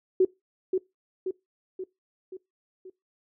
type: tone with echo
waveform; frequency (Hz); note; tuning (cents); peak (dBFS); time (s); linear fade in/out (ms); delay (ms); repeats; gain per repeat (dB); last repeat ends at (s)
sine; 373.6; F#4; +17; -16; 0.2-0.25; 5; 530; 5; -5; 2.9
effects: noise-tail reverb RT60 0.2 s tail -22 dB re dry